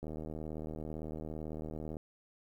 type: click train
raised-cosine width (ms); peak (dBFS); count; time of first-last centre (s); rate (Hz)
2; -29; 152; 0.03-1.968; 77.9
effects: 11-bit